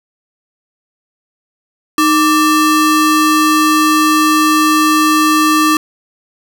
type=ring-modulated tone; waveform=square; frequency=740 Hz; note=F#5; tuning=in tune; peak=-6 dBFS; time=1.98-5.77 s; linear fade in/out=2 ms; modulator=430 Hz; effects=none